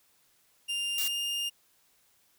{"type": "tone with pitch glide", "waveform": "40% pulse", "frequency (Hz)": [2800, 2819], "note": ["F7", "F7"], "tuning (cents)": [4, 16], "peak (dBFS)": -29, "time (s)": [0.68, 1.5], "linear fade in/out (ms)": 20, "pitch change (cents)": 12, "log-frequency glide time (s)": [0.93, 1.15]}
{"type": "noise", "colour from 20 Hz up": "blue", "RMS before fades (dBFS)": -32, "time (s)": [0.98, 1.08], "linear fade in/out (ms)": 2}
{"effects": ["white hiss -67 dBFS RMS until 2.38 s"]}